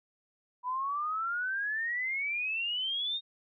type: exponential sweep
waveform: sine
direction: up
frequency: 980 to 3730 Hz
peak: -30 dBFS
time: 0.63-3.21 s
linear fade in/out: 50 ms
effects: none